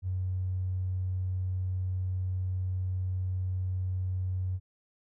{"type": "tone with tanh clipping", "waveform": "triangle", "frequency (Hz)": 92.5, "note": "F#2", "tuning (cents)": 0, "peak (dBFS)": -28, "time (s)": [0.02, 4.6], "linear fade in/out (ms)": 50, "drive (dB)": 2, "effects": []}